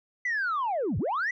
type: linear two-way sweep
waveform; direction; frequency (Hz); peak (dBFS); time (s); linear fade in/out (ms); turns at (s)
sine; down then up; 2022 to 75 to 2022; -24; 0.25-1.31; 5; 0.98
effects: tanh soft clip ceiling -23 dBFS